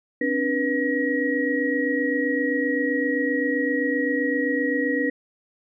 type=tone cluster; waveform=sine; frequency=266.9 / 294.6 / 486.5 / 1902 Hz; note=C4 / D4 / B4 / A#6; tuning=+35 / +6 / -26 / +34 cents; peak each=-26 dBFS; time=0.21-5.1 s; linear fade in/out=5 ms; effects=none